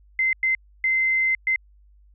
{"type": "tone bursts at uneven times", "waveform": "sine", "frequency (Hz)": 2070, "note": "C7", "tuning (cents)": -19, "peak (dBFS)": -18, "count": 4, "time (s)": [[0.19, 0.33], [0.43, 0.55], [0.84, 1.35], [1.47, 1.56]], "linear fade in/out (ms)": 2, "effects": ["added 50 Hz sine -51 dBFS peak until 2.14 s"]}